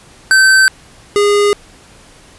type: tone pair in turn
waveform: square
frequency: 1544 / 409.8 Hz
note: G6 / G#4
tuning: -27 / -23 cents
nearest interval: octave + major seventh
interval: 2296 cents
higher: first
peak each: -6 / -9 dBFS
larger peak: first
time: 0.31-0.68 / 1.16-1.53 s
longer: neither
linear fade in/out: 0 ms
effects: pink hiss -42 dBFS RMS until 2.38 s + resampled to 24000 Hz